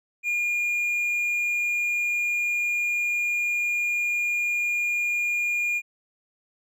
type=tone; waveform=triangle; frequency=2422 Hz; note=D#7; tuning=47 cents flat; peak=-21 dBFS; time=0.23-5.82 s; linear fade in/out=50 ms; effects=none